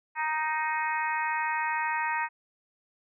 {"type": "harmonic tone with a mistuned harmonic", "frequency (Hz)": 311.1, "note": "D#4", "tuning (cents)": 0, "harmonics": [3, 4, 5, 6, 7, 8], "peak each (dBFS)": [-29, -38, -36, -33, -38, -38], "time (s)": [0.15, 2.29], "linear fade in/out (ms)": 50, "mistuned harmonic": 8, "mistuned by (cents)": 22, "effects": []}